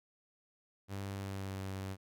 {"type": "tone with pitch glide", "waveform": "sawtooth", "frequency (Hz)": [98.5, 96.14], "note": ["G2", "G2"], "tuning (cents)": [9, -33], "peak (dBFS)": -35, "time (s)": [0.88, 1.97], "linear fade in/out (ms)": 50, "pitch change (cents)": -42, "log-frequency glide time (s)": [1.12, 1.6], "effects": []}